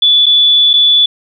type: tone with dropouts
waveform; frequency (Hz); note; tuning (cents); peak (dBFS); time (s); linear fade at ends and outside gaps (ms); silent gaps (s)
sine; 3455; A7; -32; -5; 0.02-1.06; 5; 0.259-0.264 / 0.733-0.737
effects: none